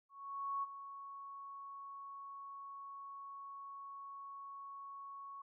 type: tone with ADSR envelope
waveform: sine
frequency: 1108.7 Hz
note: C#6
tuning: in tune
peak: -35 dBFS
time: 0.09-5.42 s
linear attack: 540 ms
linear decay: 24 ms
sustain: -12 dB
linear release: 6 ms
effects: none